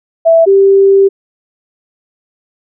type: tone pair in turn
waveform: sine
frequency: 659.3 / 392 Hz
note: E5 / G4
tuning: 0 / 0 cents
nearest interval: major sixth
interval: 900 cents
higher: first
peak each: -3 dBFS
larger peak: neither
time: 0.25-0.46 / 0.46-1.09 s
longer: second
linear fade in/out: 20 ms
effects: none